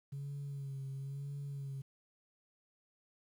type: tone with vibrato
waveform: sine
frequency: 138.59 Hz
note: C#3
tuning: in tune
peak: -38 dBFS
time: 0.12-1.82 s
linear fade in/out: 10 ms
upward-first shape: sine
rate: 1 Hz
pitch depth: 41 cents each way
effects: tanh soft clip ceiling -37 dBFS + 11-bit